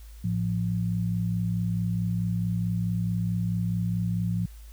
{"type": "tone pair together", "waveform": "sine", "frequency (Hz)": [110, 174.61], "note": ["A2", "F3"], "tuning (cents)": [0, 0], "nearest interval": "minor sixth", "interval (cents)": 800, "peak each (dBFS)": -27, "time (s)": [0.24, 4.46], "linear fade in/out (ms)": 5, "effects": ["added 54 Hz sine -42 dBFS peak until 4.72 s", "white hiss -57 dBFS RMS until 4.72 s"]}